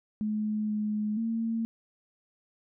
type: tone with pitch steps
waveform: sine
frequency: 213.2 / 211.6 / 227 Hz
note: G#3 / G#3 / A#3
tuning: +46 / +33 / -46 cents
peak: -27 dBFS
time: 0.21-1.65 s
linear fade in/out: 0 ms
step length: 480 ms
effects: none